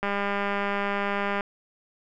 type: click train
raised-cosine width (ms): 0.5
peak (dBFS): -13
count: 278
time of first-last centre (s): 0.03-1.408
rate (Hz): 201
effects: none